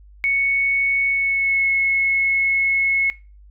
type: tone with pitch glide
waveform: sine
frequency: 2217 to 2185 Hz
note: C#7 to C#7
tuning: 0 to -26 cents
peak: -16 dBFS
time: 0.24-3.1 s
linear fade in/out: 0 ms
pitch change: -26 cents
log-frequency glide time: 1.07-1.69 s
effects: noise-tail reverb RT60 0.3 s tail -19 dB re dry + added 50 Hz sine -43 dBFS peak until 3.5 s